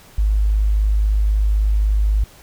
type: tone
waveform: sine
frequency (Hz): 51.91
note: G#1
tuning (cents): 0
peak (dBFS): -13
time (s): 0.18-2.24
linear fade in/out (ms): 5
effects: pink hiss -46 dBFS RMS until 2.42 s